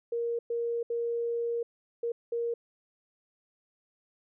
sine tone bursts at uneven times, 469 Hz, A#4, 11 cents sharp, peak -28 dBFS, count 5, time 0.12-0.39 / 0.5-0.83 / 0.9-1.63 / 2.03-2.12 / 2.32-2.54 s, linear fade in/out 5 ms, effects none

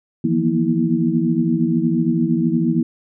sine tone cluster, 160.3 / 173.3 / 234.7 / 243.3 / 324.9 Hz, E3 / F3 / A#3 / B3 / E4, -48 / -13 / +12 / -26 / -25 cents, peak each -23 / -21 / -20 / -23 / -21 dBFS, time 0.24-2.83 s, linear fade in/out 5 ms, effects none

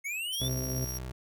square linear sweep, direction up, 2158 to 3615 Hz, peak -33 dBFS, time 0.04-0.49 s, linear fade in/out 20 ms
25% pulse tone with tremolo, 5650 Hz, F8, 19 cents sharp, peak -30 dBFS, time 0.32-0.99 s, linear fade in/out 20 ms, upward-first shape square, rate 16 Hz, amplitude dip 35%
25% pulse tone, 63.4 Hz, B1, 46 cents sharp, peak -33 dBFS, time 0.4-1.12 s, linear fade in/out 10 ms
harmonic tone, 129.8 Hz, C3, 13 cents flat, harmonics 1 / 2 / 3 / 4 / 5, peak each -33 / -39 / -43 / -45 / -47 dBFS, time 0.41-0.85 s, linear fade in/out 5 ms
effects none

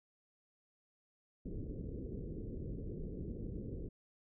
pink low-pass noise, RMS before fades -43 dBFS, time 1.45-3.89 s, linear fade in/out 10 ms, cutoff 470 Hz, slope 48 dB/octave, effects none

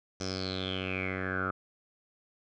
10% pulse tone with low-pass filter sweep, 93.8 Hz, F#2, 24 cents sharp, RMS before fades -34 dBFS, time 0.2-1.51 s, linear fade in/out 5 ms, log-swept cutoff 5800 to 1300 Hz, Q 9.4, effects none

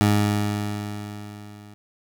20% pulse tone with level ramp, 103.83 Hz, G#2, in tune, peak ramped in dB -10 to -38 dBFS, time 0.01-1.74 s, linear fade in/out 0 ms, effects none

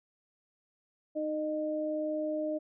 sine tone pair together, 309 / 612.3 Hz, D#4 / D#5, -12 / -28 cents, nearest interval octave, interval 1184 cents, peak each -34 / -32 dBFS, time 1.15-2.59 s, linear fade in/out 20 ms, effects none

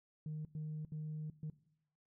sine tone bursts at uneven times, 153.9 Hz, D#3, 19 cents flat, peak -38 dBFS, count 4, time 0.26-0.45 / 0.55-0.85 / 0.92-1.3 / 1.43-1.5 s, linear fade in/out 2 ms, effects noise-tail reverb RT60 0.8 s tail -20 dB re dry + tanh soft clip ceiling -37 dBFS

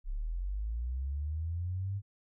sine linear sweep, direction up, 31.99 to 101.5 Hz, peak -32 dBFS, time 0.04-2.02 s, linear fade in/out 50 ms, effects none

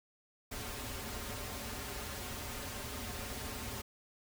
pink noise with comb filter, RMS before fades -42 dBFS, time 0.51-3.82 s, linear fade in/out 10 ms, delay 6.1 ms, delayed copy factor -0.85, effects none

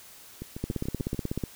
two click trains, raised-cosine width 3 ms, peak -16 / -23 dBFS, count 14 / 6, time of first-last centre 0.64-1.438 / 0.42-1.146 s, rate 16.3 / 6.89 Hz, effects white hiss -50 dBFS RMS until 1.55 s

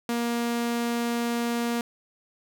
sawtooth tone, 236 Hz, A#3, 22 cents sharp, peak -21 dBFS, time 0.09-1.81 s, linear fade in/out 2 ms, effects none

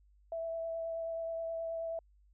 sine tone with vibrato, 659.3 Hz, E5, in tune, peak -35 dBFS, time 0.32-1.99 s, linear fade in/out 2 ms, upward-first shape triangle, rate 9.4 Hz, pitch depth 14 cents each way, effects added 50 Hz sine -62 dBFS peak until 2.33 s

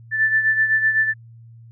sine beating tone pair, 1760 / 1767.9 Hz, A6 / A6, 0 / +8 cents, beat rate 7.9 Hz, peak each -16 / -23 dBFS, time 0.11-1.14 s, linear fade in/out 50 ms, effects added 115 Hz sine -41 dBFS peak until 1.71 s

